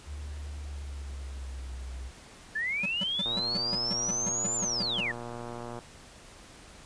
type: tone with pitch glide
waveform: sine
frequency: 73 to 63.92 Hz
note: D2 to C2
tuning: -10 to -40 cents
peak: -36 dBFS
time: 0.05-2.12 s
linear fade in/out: 50 ms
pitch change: -230 cents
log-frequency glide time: 0.54-1.77 s
type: linear two-way sweep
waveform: sine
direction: up then down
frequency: 1695 to 7220 to 1695 Hz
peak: -28 dBFS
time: 2.55-5.12 s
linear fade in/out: 10 ms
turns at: 4.56 s
type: tone bursts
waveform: square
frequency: 190.9 Hz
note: G3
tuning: 46 cents flat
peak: -32 dBFS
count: 13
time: 2.83-5.007 s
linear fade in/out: 5 ms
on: 29 ms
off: 150 ms
type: click train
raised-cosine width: 1 ms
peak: -26 dBFS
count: 302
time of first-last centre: 3.26-5.789 s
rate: 119 Hz
effects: pink hiss -51 dBFS RMS until 6.85 s + resampled to 22050 Hz